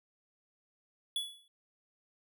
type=tone with exponential decay; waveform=square; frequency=3409 Hz; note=G#7; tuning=45 cents sharp; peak=-30 dBFS; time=1.16-1.48 s; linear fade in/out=2 ms; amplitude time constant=69 ms; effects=none